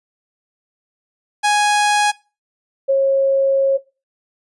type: tone pair in turn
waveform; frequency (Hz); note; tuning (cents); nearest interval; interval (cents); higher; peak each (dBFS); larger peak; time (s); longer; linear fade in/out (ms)
sawtooth / sine; 830.6 / 543.5; G#5 / C#5; 0 / -34; perfect fifth; 734; first; -9 / -11; first; 1.43-2.12 / 2.88-3.78; second; 20
effects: noise-tail reverb RT60 0.3 s tail -21 dB re dry + resampled to 24000 Hz